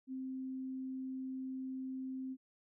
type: tone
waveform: sine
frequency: 261.6 Hz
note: C4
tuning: in tune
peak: -39 dBFS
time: 0.07-2.37 s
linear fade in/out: 50 ms
effects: none